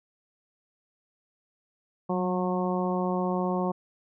harmonic tone with a mistuned harmonic, 181.5 Hz, F#3, 33 cents flat, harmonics 1 / 2 / 3 / 4 / 5 / 6, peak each -28 / -31 / -33 / -34 / -35 / -36 dBFS, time 2.09-3.72 s, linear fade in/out 10 ms, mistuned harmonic 1, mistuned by +29 cents, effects none

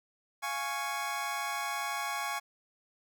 25% pulse chord, Db major, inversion first, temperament equal, 698.5 / 830.6 / 1108.7 Hz, F5 / Ab5 / Db6, 0 / 0 / 0 cents, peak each -37 / -33 / -32 dBFS, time 0.42-2.4 s, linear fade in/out 20 ms, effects none

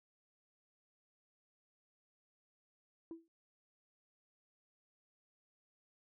sine tone with exponential decay, 330 Hz, E4, 2 cents sharp, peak -39 dBFS, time 3.11-3.28 s, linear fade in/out 1 ms, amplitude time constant 35 ms, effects tanh soft clip ceiling -41 dBFS

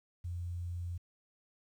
sine tone with quantisation, 87.31 Hz, F2, in tune, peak -36 dBFS, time 0.24-0.98 s, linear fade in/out 10 ms, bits 11, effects none

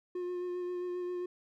triangle tone with vibrato, 357.5 Hz, F4, 41 cents sharp, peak -32 dBFS, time 0.15-1.26 s, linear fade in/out 5 ms, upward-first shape sine, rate 7.5 Hz, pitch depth 16 cents each way, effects none

